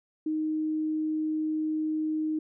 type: tone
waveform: sine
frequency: 311.1 Hz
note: D#4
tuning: in tune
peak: -26 dBFS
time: 0.26-2.39 s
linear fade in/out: 5 ms
effects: none